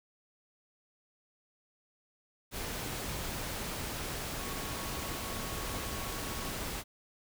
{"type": "tone in noise", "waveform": "sine", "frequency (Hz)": 1108.7, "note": "C#6", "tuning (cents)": 0, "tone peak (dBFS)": -47, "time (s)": [4.36, 6.54], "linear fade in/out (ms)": 50, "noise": "pink", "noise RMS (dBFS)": -38, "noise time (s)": [2.51, 6.84], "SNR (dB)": -12, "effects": []}